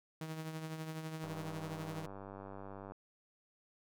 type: tone with tremolo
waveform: sawtooth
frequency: 158.7 Hz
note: D#3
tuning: 35 cents sharp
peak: -35 dBFS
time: 0.21-2.06 s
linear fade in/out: 2 ms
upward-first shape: triangle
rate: 12 Hz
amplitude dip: 55%
type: click train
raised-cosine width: 1 ms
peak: -34 dBFS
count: 166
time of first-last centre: 1.24-2.92 s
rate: 98.2 Hz
effects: none